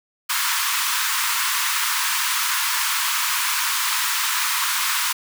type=high-pass noise; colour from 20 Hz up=pink; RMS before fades=-22 dBFS; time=0.29-5.13 s; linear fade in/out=10 ms; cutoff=930 Hz; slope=96 dB/octave; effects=none